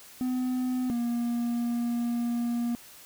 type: tone pair in turn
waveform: triangle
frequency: 253.1 / 237.5 Hz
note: B3 / A#3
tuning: +43 / +33 cents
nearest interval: minor second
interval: 110 cents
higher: first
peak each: -24 dBFS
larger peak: neither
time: 0.21-0.9 / 0.9-2.75 s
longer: second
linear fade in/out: 0 ms
effects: white hiss -50 dBFS RMS until 3.05 s